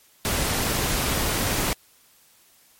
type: noise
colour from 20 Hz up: pink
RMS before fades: -24 dBFS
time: 0.25-1.73 s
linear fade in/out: 0 ms
effects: white hiss -57 dBFS RMS until 2.79 s + MP3 64 kbps